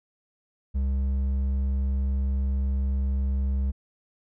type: tone with hard clipping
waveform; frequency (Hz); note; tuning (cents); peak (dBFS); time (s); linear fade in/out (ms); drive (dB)
sine; 67.3; C2; +49; -24; 0.74-3.72; 20; 5
effects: none